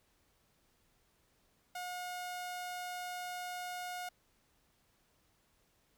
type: tone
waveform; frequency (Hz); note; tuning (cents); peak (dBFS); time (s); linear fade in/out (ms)
sawtooth; 720; F#5; -47; -36; 1.75-4.09; 5
effects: pink hiss -73 dBFS RMS until 5.97 s